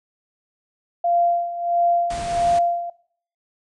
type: tone with tremolo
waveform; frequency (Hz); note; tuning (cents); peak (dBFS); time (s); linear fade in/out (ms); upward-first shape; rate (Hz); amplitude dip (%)
sine; 692; F5; -16; -14; 1.04-2.9; 5; sine; 1.5; 75
type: low-pass noise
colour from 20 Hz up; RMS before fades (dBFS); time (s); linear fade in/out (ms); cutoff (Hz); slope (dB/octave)
pink; -33; 2.1-2.59; 5; 9700; 96
effects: noise-tail reverb RT60 0.6 s tail -21 dB re dry